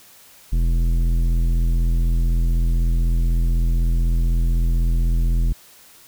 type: tone with tanh clipping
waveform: triangle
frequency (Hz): 42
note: E1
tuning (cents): +33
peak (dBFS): -17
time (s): 0.52-5.53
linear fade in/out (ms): 10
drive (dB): 16
effects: white hiss -48 dBFS RMS until 6.07 s